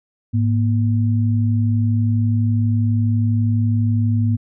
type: tone pair together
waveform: sine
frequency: 106.1 / 238.2 Hz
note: G#2 / A#3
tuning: +38 / +38 cents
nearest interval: octave + major second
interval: 1400 cents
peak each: -15 / -21 dBFS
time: 0.33-4.37 s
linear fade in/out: 20 ms
effects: none